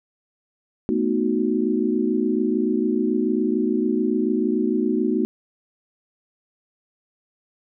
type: chord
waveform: sine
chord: B dominant seventh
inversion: third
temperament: equal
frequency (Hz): 220 / 246.9 / 311.1 / 370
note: A3 / B3 / D#4 / F#4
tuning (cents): 0 / 0 / 0 / 0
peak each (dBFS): -24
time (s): 0.89-5.25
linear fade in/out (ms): 0
effects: none